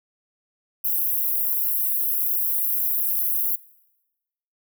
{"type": "high-pass noise", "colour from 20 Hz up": "pink", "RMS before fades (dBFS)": -23, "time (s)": [0.84, 3.56], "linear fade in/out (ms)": 10, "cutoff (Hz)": 12000, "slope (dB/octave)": 48, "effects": ["noise-tail reverb RT60 1.0 s tail -22 dB re dry"]}